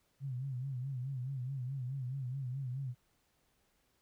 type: tone with vibrato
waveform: sine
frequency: 130.81 Hz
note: C3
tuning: in tune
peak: -36 dBFS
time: 0.2-2.95 s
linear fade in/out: 50 ms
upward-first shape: sine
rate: 4.7 Hz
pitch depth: 110 cents each way
effects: pink hiss -75 dBFS RMS until 4.01 s